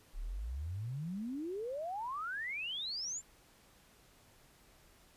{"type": "exponential sweep", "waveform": "sine", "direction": "up", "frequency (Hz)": [32, 7459], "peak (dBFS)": -37, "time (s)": [0.13, 3.22], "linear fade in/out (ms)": 50, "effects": ["pink hiss -64 dBFS RMS until 5.16 s", "resampled to 32000 Hz"]}